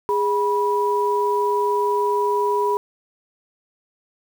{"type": "tone pair together", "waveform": "sine", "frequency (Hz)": [411.9, 976.6], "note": ["G#4", "B5"], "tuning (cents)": [-14, -20], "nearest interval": "octave + minor third", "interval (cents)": 1494, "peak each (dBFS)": -20, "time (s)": [0.09, 2.77], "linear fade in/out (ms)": 0, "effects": ["7-bit"]}